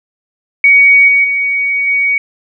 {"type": "tone with level steps", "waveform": "sine", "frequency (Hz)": 2247, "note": "C#7", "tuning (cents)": 23, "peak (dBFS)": [-3, -6, -11, -9], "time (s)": [0.64, 2.18], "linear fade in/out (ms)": 2, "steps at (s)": [1.08, 1.24, 1.87], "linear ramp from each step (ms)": 5, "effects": []}